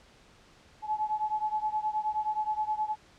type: beating tone pair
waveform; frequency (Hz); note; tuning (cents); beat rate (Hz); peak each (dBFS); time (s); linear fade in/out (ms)
sine; 853 / 862.5; G#5 / A5; +46 / -35; 9.5; -30 / -32; 0.82-2.96; 50
effects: pink hiss -58 dBFS RMS until 3.18 s + low-pass 6000 Hz 12 dB/octave